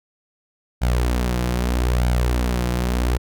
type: tone with flanger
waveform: sawtooth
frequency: 60.9 Hz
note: B1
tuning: 24 cents flat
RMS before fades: -20 dBFS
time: 0.81-3.18 s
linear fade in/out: 20 ms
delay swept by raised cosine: 1.3 to 5.9 ms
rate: 0.79 Hz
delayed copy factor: +0.55
effects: none